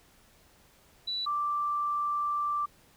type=tone pair in turn; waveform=sine; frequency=3951 / 1174.6 Hz; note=B7 / D6; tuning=0 / 0 cents; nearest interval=octave + major sixth; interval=2100 cents; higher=first; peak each=-30 / -27 dBFS; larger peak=second; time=1.07-1.26 / 1.26-2.66 s; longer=second; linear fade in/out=10 ms; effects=pink hiss -61 dBFS RMS until 2.96 s